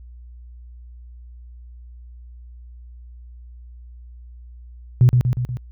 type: tone with echo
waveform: sine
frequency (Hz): 123.6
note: B2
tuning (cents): +2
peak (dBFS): -7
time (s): 5.01-5.09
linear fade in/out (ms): 0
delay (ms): 120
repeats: 4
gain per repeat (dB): -4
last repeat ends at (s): 5.57
effects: tanh soft clip ceiling -4 dBFS + added 60 Hz sine -38 dBFS peak until 5.71 s